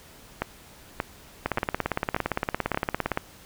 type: two click trains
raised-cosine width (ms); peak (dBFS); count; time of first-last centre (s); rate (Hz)
0.5; -9 / -10; 31 / 5; 1.46-3.174 / 0.42-2.746; 17.5 / 1.72
effects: pink hiss -50 dBFS RMS until 3.45 s